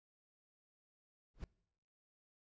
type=noise with exponential growth; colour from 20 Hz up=brown; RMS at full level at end=-39 dBFS; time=1.34-1.44 s; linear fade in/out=1 ms; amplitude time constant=21 ms; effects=noise-tail reverb RT60 0.8 s tail -25 dB re dry + resampled to 16000 Hz